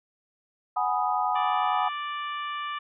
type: chord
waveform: sine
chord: G# minor seventh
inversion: third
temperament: equal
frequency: 740 / 830.6 / 987.8 / 1244.5 Hz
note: F#5 / G#5 / B5 / D#6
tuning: 0 / 0 / 0 / 0 cents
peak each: -28 / -28 / -30 / -29 dBFS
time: 0.76-1.89 s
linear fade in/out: 10 ms
type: harmonic tone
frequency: 587.3 Hz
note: D5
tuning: in tune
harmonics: 2 / 3 / 4 / 5 / 6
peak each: -31 / -39 / -41 / -41 / -47 dBFS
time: 1.35-2.79 s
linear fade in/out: 10 ms
effects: none